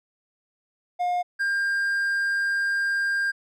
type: tone pair in turn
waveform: triangle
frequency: 713 / 1600.6 Hz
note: F5 / G6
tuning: +36 / +36 cents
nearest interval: octave + major second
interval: 1400 cents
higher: second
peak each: -20 dBFS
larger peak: neither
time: 0.99-1.23 / 1.39-3.32 s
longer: second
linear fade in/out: 20 ms
effects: none